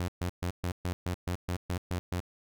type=tone bursts; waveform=sawtooth; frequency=88.8 Hz; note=F2; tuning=29 cents sharp; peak=-26 dBFS; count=11; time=0-2.202 s; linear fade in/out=0 ms; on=82 ms; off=130 ms; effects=none